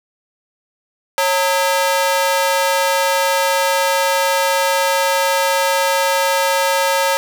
sawtooth ring-modulated tone, 729 Hz, F#5, 26 cents flat, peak -7 dBFS, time 1.18-7.17 s, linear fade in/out 0 ms, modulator 182 Hz, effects none

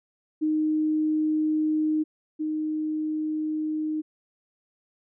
sine tone pair in turn, 309.3 / 309.3 Hz, D#4 / D#4, -10 / -10 cents, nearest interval unison, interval 0 cents, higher neither, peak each -21 / -25 dBFS, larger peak first, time 0.41-2.04 / 2.39-4.02 s, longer neither, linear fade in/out 20 ms, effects none

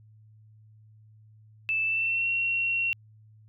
sine tone with pitch glide, 2637 to 2732 Hz, E7 to F7, 0 to -39 cents, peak -24 dBFS, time 1.69-2.93 s, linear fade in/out 0 ms, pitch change +61 cents, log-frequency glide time 1.83-2.28 s, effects added 108 Hz sine -52 dBFS peak until 3.48 s

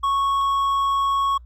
triangle tone with hard clipping, 1105 Hz, C#6, 6 cents flat, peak -19 dBFS, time 0.03-1.38 s, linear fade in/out 10 ms, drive 7 dB, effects added 60 Hz sine -41 dBFS peak until 1.45 s + Opus 32 kbps

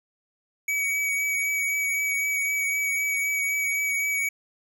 square tone with vibrato, 2266 Hz, C#7, 37 cents sharp, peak -24 dBFS, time 0.68-4.29 s, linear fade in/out 5 ms, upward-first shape triangle, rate 3.9 Hz, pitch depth 20 cents each way, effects none

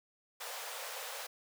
pink high-pass noise, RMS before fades -43 dBFS, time 0.4-1.27 s, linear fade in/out 10 ms, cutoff 460 Hz, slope 96 dB/octave, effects none

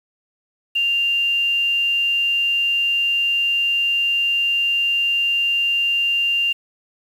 sine tone with quantisation, 2790 Hz, F7, 2 cents flat, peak -16 dBFS, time 0.75-6.53 s, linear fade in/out 10 ms, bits 7, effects none

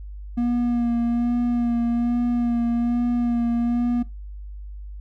triangle tone with vibrato, 238.2 Hz, A#3, 38 cents sharp, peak -17 dBFS, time 0.37-4.03 s, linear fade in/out 10 ms, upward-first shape sine, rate 1.2 Hz, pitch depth 22 cents each way, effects noise-tail reverb RT60 0.2 s tail -19 dB re dry + added 50 Hz sine -33 dBFS peak until 5 s

